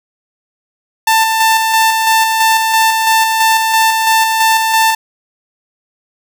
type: tone with tremolo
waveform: sawtooth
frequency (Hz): 890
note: A5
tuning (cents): +20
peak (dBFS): -4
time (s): 1.07-4.95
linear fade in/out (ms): 5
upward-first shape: square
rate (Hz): 3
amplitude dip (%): 35
effects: none